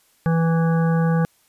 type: harmonic tone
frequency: 164.81 Hz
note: E3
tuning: in tune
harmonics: 1 / 3 / 5 / 7 / 9 / 10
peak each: -16 / -26 / -30 / -33 / -35 / -36 dBFS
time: 0.26-1.25 s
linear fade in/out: 0 ms
effects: white hiss -60 dBFS RMS until 1.48 s + resampled to 32000 Hz